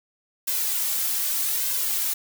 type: noise with flanger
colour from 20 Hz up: blue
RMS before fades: -25 dBFS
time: 0.47-2.14 s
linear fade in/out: 10 ms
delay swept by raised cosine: 1.9 to 3.8 ms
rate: 0.82 Hz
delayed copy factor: +0.8
effects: none